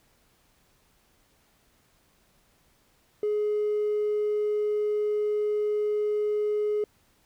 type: tone with hard clipping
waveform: sine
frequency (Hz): 420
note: G#4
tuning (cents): +19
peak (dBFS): -24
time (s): 3.23-6.84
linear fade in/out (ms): 2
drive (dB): 1
effects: pink hiss -65 dBFS RMS until 7.25 s